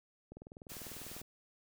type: click train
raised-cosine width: 2 ms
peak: -36 dBFS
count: 19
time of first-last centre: 0.32-1.216 s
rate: 20.1 Hz
type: noise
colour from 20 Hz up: white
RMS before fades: -48 dBFS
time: 0.69-1.22 s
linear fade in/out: 10 ms
effects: none